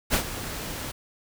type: noise with ADSR envelope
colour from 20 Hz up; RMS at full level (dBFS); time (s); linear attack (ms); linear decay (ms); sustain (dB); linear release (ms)
pink; -21; 0.1-0.92; 40; 86; -13; 12
effects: none